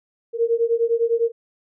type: beating tone pair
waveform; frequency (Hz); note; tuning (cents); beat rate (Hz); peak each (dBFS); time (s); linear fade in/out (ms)
sine; 458.4 / 468.3; A#4 / A#4; -29 / +8; 9.9; -20; 0.33-1.32; 50
effects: none